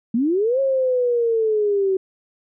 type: linear two-way sweep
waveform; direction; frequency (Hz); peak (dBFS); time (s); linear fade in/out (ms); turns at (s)
sine; up then down; 216.8 to 546 to 375.6; -16; 0.14-1.97; 5; 0.6
effects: none